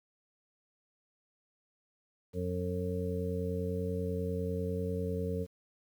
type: harmonic tone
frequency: 90.1 Hz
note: F#2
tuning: 45 cents flat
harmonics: 1 / 2 / 3 / 5 / 6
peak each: -36 / -37 / -43 / -36 / -43 dBFS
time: 2.33-5.47 s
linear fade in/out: 50 ms
effects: 10-bit